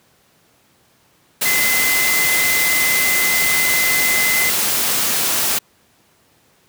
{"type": "tone in noise", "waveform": "sine", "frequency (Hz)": 2046, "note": "C7", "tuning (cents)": -39, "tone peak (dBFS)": -17, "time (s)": [1.45, 4.5], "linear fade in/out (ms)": 10, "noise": "white", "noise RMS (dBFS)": -18, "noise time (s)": [1.41, 5.59], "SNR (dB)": -2, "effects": ["pink hiss -56 dBFS RMS until 6.68 s", "high-pass 100 Hz 12 dB/octave"]}